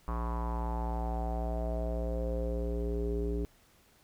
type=tone with low-pass filter sweep; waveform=square; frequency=58.27 Hz; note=A#1; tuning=in tune; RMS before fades=-33 dBFS; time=0.08-3.45 s; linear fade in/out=0 ms; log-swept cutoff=1100 to 370 Hz; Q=5.7; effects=pink hiss -64 dBFS RMS until 4.03 s

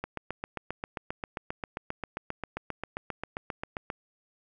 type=click train; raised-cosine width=0.5 ms; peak=-18 dBFS; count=30; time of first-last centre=0.04-3.902 s; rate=7.51 Hz; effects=none

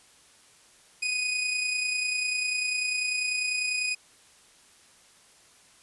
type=tone with amplitude modulation; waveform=sawtooth; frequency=2489 Hz; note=D#7; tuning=in tune; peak=-21 dBFS; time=1.02-3.95 s; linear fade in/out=10 ms; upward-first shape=sine; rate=30.1 Hz; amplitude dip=40%; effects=white hiss -57 dBFS RMS until 5.82 s + resampled to 24000 Hz

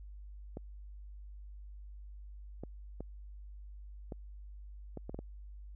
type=clicks; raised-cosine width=2 ms; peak=-28 dBFS; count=8; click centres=0.571 / 2.636 / 3.006 / 4.122 / 4.973 / 5.095 / 5.145 / 5.19 s; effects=added 50 Hz sine -46 dBFS peak until 5.75 s

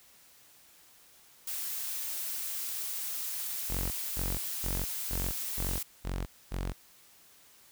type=noise; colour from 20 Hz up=blue; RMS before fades=-36 dBFS; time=1.47-5.83 s; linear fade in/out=5 ms
type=tone bursts; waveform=sawtooth; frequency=45.59 Hz; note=F#1; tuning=25 cents flat; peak=-28 dBFS; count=7; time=3.69-6.73 s; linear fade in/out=20 ms; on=220 ms; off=250 ms
effects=white hiss -59 dBFS RMS until 7.71 s

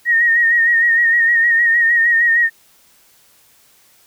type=tone with vibrato; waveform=sine; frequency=1864.7 Hz; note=A#6; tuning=in tune; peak=-10 dBFS; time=0.05-2.5 s; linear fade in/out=50 ms; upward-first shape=sine; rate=6.5 Hz; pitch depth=45 cents each way; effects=white hiss -52 dBFS RMS until 4.06 s

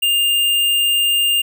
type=tone; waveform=square; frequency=2806 Hz; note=F7; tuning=8 cents sharp; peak=-14 dBFS; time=0.02-1.42 s; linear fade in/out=10 ms; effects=none

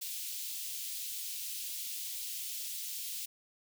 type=high-pass noise; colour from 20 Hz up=white; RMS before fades=-40 dBFS; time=0.01-3.26 s; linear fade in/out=10 ms; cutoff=2800 Hz; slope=24 dB/octave; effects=none

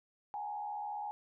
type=tone with frequency modulation; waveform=sine; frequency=830.6 Hz; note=G#5; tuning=in tune; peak=-37 dBFS; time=0.34-1.11 s; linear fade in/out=0 ms; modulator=74.6 Hz; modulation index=0.7; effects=none

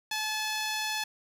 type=tone with low-pass filter; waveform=10% pulse; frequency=862 Hz; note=A5; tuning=36 cents flat; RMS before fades=-32 dBFS; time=0.11-1.04 s; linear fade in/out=5 ms; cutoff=10000 Hz; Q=1.5; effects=8-bit

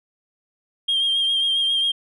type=tone with vibrato; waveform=sine; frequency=3208 Hz; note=G7; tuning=39 cents sharp; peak=-16 dBFS; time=0.88-1.92 s; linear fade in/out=10 ms; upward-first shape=sine; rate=7.4 Hz; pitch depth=30 cents each way; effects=tanh soft clip ceiling -15 dBFS

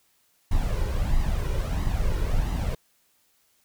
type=noise with flanger; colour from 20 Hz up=brown; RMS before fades=-24 dBFS; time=0.51-2.75 s; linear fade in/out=5 ms; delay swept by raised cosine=1 to 2.1 ms; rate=1.5 Hz; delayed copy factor=+0.6; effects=white hiss -66 dBFS RMS until 3.64 s

